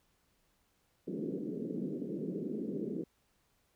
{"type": "band-pass noise", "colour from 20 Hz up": "pink", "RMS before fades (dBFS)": -38, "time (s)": [1.07, 3.04], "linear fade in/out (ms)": 5, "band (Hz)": [170, 450], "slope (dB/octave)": 48, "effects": ["pink hiss -74 dBFS RMS until 3.75 s"]}